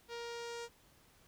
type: tone with low-pass filter sweep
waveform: sawtooth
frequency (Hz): 470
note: A#4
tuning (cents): +14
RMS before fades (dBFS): -44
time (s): 0.08-0.69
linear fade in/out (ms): 50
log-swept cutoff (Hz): 4700 to 7200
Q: 1.5
effects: pink hiss -66 dBFS RMS until 1.27 s